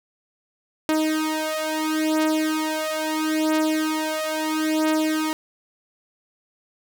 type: beating tone pair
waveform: sawtooth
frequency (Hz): 311.8 / 312.55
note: D#4 / D#4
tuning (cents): +4 / +8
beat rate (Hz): 0.75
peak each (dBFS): -20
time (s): 0.89-5.33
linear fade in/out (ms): 0
effects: none